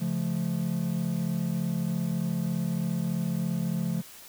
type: chord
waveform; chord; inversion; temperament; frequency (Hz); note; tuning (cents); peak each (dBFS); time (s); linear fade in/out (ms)
triangle; Db augmented; none; just; 138.59 / 173.24 / 216.5; Db3 / F3 / A3; 0 / -14 / -28; -31 / -26 / -30; 0-4.02; 20
effects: tanh soft clip ceiling -16 dBFS + white hiss -48 dBFS RMS until 4.28 s